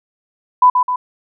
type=tone with echo; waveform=sine; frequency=998 Hz; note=B5; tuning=18 cents sharp; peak=-5 dBFS; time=0.62-0.7 s; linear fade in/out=5 ms; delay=130 ms; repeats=2; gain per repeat=-5 dB; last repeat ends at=0.96 s; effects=none